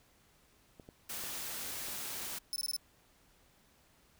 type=clicks; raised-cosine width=2 ms; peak=-37 dBFS; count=4; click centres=0.798 / 0.889 / 1.238 / 1.885 s
type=noise; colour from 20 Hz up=white; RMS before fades=-41 dBFS; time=1.09-2.39 s; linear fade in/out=10 ms
type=tone bursts; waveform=sawtooth; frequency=5274 Hz; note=E8; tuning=in tune; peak=-31 dBFS; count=5; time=2.53-2.764 s; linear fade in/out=0 ms; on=30 ms; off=21 ms
effects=pink hiss -67 dBFS RMS until 4.19 s